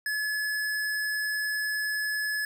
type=tone; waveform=square; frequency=1709 Hz; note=G#6; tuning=49 cents sharp; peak=-28 dBFS; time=0.06-2.45 s; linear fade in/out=2 ms; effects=none